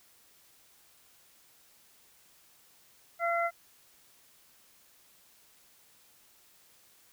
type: harmonic tone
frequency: 682 Hz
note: F5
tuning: 41 cents flat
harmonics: 1 / 2 / 3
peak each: -29 / -32 / -34 dBFS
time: 3.19-3.51 s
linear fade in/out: 50 ms
effects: white hiss -62 dBFS RMS until 7.12 s